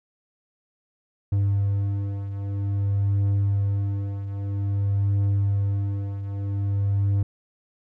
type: beating tone pair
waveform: triangle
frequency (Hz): 99.7 / 100.21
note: G2 / G2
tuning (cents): +30 / +39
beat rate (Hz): 0.51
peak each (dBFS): -20 / -26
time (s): 1.32-7.23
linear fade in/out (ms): 5
effects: none